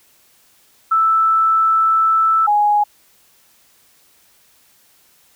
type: tone pair in turn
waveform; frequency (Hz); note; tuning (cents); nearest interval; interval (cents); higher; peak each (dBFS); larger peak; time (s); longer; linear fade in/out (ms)
sine; 1319 / 830.9; E6 / G#5; +1 / +1; minor sixth; 800; first; -11; neither; 0.91-2.47 / 2.47-2.84; first; 10
effects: white hiss -54 dBFS RMS until 5.35 s